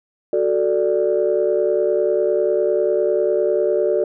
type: chord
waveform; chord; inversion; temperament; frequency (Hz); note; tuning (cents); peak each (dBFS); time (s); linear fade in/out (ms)
sine; D major; first; equal; 370 / 440 / 587.3; F#4 / A4 / D5; 0 / 0 / 0; -19; 0.33-4.04; 2
effects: tanh soft clip ceiling -7 dBFS